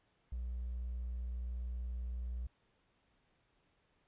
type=tone with hard clipping; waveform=triangle; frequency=60.6 Hz; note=B1; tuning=32 cents flat; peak=-37 dBFS; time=0.32-2.47 s; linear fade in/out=5 ms; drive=2 dB; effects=pink hiss -75 dBFS RMS until 4.07 s + resampled to 8000 Hz